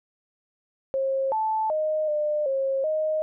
sine tone with pitch steps, 537 / 875 / 619 / 600 / 539 / 622 Hz, C5 / A5 / D#5 / D5 / C#5 / D#5, +45 / -10 / -9 / +37 / -49 / -1 cents, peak -22 dBFS, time 0.94-3.22 s, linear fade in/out 0 ms, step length 380 ms, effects none

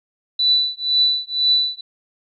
sine tone with tremolo, 3974 Hz, B7, 10 cents sharp, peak -11 dBFS, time 0.39-1.81 s, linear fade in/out 5 ms, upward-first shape triangle, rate 2 Hz, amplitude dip 100%, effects none

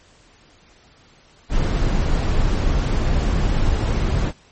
brown noise, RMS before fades -18 dBFS, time 1.49-4.33 s, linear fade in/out 50 ms, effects pink hiss -52 dBFS RMS until 4.51 s + MP3 32 kbps

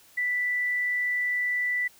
sine tone, 1975.5 Hz, B6, in tune, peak -24 dBFS, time 0.17-1.88 s, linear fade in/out 10 ms, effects white hiss -56 dBFS RMS until 1.99 s

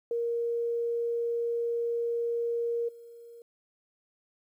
sine tone with level steps, 468.9 Hz, A#4, 10 cents sharp, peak -27 / -46 dBFS, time 0.11-3.42 s, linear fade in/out 2 ms, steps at 2.88 s, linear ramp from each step 10 ms, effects 11-bit

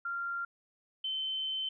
sine tone pair in turn, 1387 / 3076 Hz, F6 / G7, -12 / -33 cents, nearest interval octave + major second, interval 1379 cents, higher second, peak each -33 / -32 dBFS, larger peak second, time 0.05-0.45 / 1.04-1.69 s, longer second, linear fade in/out 5 ms, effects none

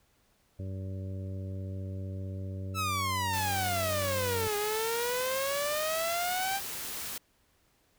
harmonic tone, 95.4 Hz, G2, 47 cents flat, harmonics 1 / 2 / 3 / 4 / 5 / 6, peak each -35 / -44 / -48 / -51 / -54 / -50 dBFS, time 0.59-4.48 s, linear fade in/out 5 ms
sawtooth exponential two-way sweep, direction down then up, 1330 to 410 to 797 Hz, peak -26 dBFS, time 2.74-6.61 s, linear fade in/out 50 ms, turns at 4.56 s
white noise, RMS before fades -38 dBFS, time 3.33-7.18 s, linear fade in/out 5 ms
effects pink hiss -69 dBFS RMS until 7.98 s

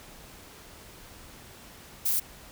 violet noise, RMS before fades -26 dBFS, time 2.05-2.2 s, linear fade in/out 10 ms, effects pink hiss -49 dBFS RMS until 2.51 s

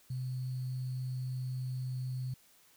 sine tone with sample-and-hold, 128.3 Hz, C3, 34 cents flat, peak -34 dBFS, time 0.1-2.34 s, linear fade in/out 5 ms, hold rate 4410 Hz, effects white hiss -64 dBFS RMS until 2.76 s

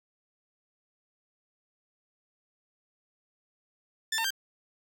15% pulse tone with pitch steps, 1770 / 904 / 1580 Hz, A6 / A5 / G6, +10 / +47 / +13 cents, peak -21 dBFS, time 4.12-4.306 s, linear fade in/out 5 ms, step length 62 ms, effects none

